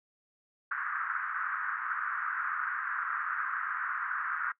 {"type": "band-pass noise", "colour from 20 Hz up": "white", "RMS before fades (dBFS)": -34, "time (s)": [0.71, 4.52], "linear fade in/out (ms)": 5, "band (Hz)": [1200, 1600], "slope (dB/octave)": 48, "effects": ["noise-tail reverb RT60 0.1 s tail -20 dB re dry"]}